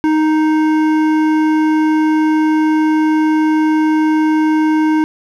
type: tone with hard clipping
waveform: sine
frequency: 311.1 Hz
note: D#4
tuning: in tune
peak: -12 dBFS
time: 0.04-5.04 s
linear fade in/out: 0 ms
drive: 12 dB
effects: none